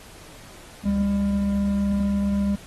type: tone pair together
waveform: triangle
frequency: 69.77 / 200.5 Hz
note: C#2 / G3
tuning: +12 / +39 cents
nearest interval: octave + tritone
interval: 1827 cents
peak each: -28 / -18 dBFS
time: 0.85-2.56 s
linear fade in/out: 10 ms
effects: pink hiss -46 dBFS RMS until 2.66 s + AAC 32 kbps